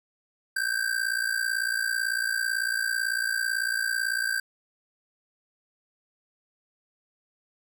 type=ring-modulated tone; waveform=square; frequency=1568 Hz; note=G6; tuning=in tune; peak=-23 dBFS; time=0.56-4.4 s; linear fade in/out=5 ms; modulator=29 Hz; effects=none